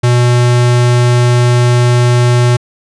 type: tone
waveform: square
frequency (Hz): 121.9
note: B2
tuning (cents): -22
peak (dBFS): -7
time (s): 0.03-2.57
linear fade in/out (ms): 10
effects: resampled to 22050 Hz